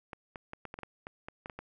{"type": "clicks", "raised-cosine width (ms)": 0.5, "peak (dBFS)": -26, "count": 12, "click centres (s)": [0.132, 0.358, 0.534, 0.653, 0.741, 0.789, 0.833, 1.069, 1.285, 1.459, 1.498, 1.59], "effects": []}